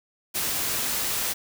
white noise, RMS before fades -27 dBFS, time 0.34-1.34 s, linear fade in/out 20 ms, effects none

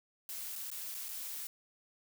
blue noise with dropouts, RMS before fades -42 dBFS, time 0.29-1.47 s, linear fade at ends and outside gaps 1 ms, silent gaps 0.556-0.56 / 0.703-0.715 / 0.944-0.948 / 1.085-1.089 s, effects none

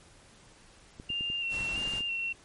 clicks, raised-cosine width 3 ms, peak -30 dBFS, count 10, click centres 0.999 / 1.103 / 1.209 / 1.301 / 1.607 / 1.778 / 1.814 / 1.876 / 1.937 / 2.007 s
sine tone with vibrato, 2761 Hz, F7, 20 cents flat, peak -30 dBFS, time 1.09-2.33 s, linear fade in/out 10 ms, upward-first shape square, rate 1.5 Hz, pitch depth 24 cents each way
pink noise, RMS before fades -42 dBFS, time 1.49-2.03 s, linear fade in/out 50 ms
effects pink hiss -57 dBFS RMS until 2.44 s + MP3 48 kbps

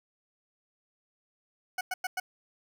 20% pulse tone bursts, 740 Hz, F#5, in tune, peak -25 dBFS, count 4, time 1.78-2.2 s, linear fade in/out 5 ms, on 30 ms, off 100 ms, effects none

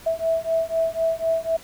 sine beating tone pair, 653 / 657 Hz, E5 / E5, -17 / -6 cents, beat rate 4 Hz, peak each -23 dBFS, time 0.06-1.57 s, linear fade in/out 10 ms, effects pink hiss -45 dBFS RMS until 1.63 s

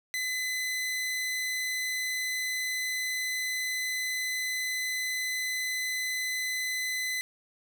sawtooth tone, 2018 Hz, B6, 37 cents sharp, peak -26 dBFS, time 0.14-7.21 s, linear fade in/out 0 ms, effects none

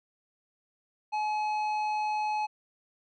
sine tone with tanh clipping, 850 Hz, G#5, 40 cents sharp, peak -29 dBFS, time 1.12-2.47 s, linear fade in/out 20 ms, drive 10 dB, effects none

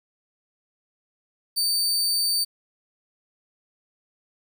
sawtooth tone, 4592 Hz, D8, 40 cents flat, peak -18 dBFS, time 1.56-2.45 s, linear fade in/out 20 ms, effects 10-bit

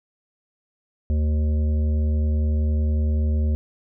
harmonic tone with a mistuned harmonic, 75.9 Hz, D#2, 42 cents flat, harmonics 1 / 3 / 5 / 7 / 8, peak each -18 / -30 / -39 / -41 / -45 dBFS, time 1.1-3.55 s, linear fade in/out 0 ms, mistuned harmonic 7, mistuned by -30 cents, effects none

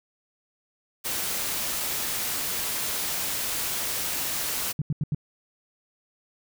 white noise, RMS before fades -29 dBFS, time 1.04-4.73 s, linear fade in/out 20 ms
sine tone bursts, 148.5 Hz, D3, 20 cents sharp, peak -22 dBFS, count 4, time 4.79-5.147 s, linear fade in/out 2 ms, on 27 ms, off 83 ms
effects none

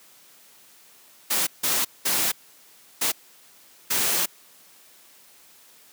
white noise bursts at uneven times, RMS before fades -23 dBFS, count 5, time 1.3-1.47 / 1.63-1.85 / 2.05-2.32 / 3.01-3.12 / 3.9-4.26 s, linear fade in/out 10 ms, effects white hiss -53 dBFS RMS until 5.92 s + high-pass 150 Hz 12 dB/octave

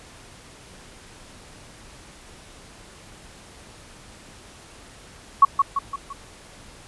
sine tone with echo, 1113 Hz, C#6, 7 cents sharp, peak -7 dBFS, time 5.42-5.45 s, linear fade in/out 5 ms, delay 170 ms, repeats 4, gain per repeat -6 dB, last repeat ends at 6.13 s, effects pink hiss -46 dBFS RMS until 6.87 s + resampled to 24000 Hz

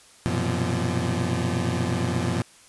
25% pulse tone cluster, 92.5 / 117.7 / 126.1 / 170.8 Hz, F#2 / A#2 / B2 / F3, 0 / +17 / +36 / -38 cents, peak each -25 dBFS, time 0.26-2.42 s, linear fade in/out 0 ms, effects white hiss -52 dBFS RMS until 2.68 s + resampled to 24000 Hz

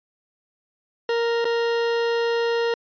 40% pulse tone with dropouts, 466.2 Hz, A#4, in tune, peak -19 dBFS, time 1.09-2.74 s, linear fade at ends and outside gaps 2 ms, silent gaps 1.445-1.452 s, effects resampled to 11025 Hz

